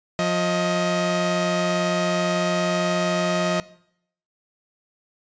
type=tone pair together; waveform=sawtooth; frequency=177.12 / 629 Hz; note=F3 / D#5; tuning=+25 / +19 cents; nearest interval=octave + minor seventh; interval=2194 cents; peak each=-19 dBFS; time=0.19-3.6 s; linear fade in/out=0 ms; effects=noise-tail reverb RT60 0.7 s tail -20 dB re dry + resampled to 16000 Hz